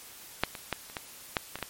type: clicks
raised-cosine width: 0.3 ms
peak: -7 / -22 / -12 / -29 / -17 / -9 / -18 / -26 / -15 dBFS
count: 9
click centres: 0.436 / 0.552 / 0.727 / 0.899 / 0.968 / 1.368 / 1.556 / 1.588 / 1.627 s
effects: white hiss -48 dBFS RMS until 1.69 s + MP3 64 kbps